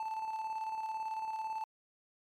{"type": "tone with tremolo", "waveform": "triangle", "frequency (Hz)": 880, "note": "A5", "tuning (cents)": 0, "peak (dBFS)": -32, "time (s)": [0, 1.64], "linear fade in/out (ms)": 2, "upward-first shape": "square", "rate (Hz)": 18, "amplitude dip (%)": 40, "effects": ["MP3 96 kbps"]}